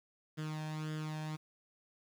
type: tone with flanger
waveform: sawtooth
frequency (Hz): 154.8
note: D#3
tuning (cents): -9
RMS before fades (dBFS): -40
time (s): 0.37-1.37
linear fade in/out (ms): 20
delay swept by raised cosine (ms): 0.6 to 1.19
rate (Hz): 1.8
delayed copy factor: +0.65
effects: low-pass 7000 Hz 12 dB/octave + 10-bit